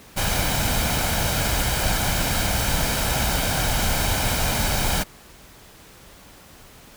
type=noise with comb filter; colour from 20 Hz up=pink; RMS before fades=-22 dBFS; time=0.16-5.04 s; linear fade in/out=20 ms; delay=1.3 ms; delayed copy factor=+0.5; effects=pink hiss -47 dBFS RMS until 6.96 s